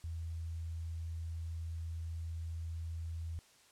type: tone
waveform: sine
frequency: 82.41 Hz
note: E2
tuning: in tune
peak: -38 dBFS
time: 0.04-3.39 s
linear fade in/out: 0 ms
effects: white hiss -64 dBFS RMS until 3.71 s + low-pass 9000 Hz 12 dB/octave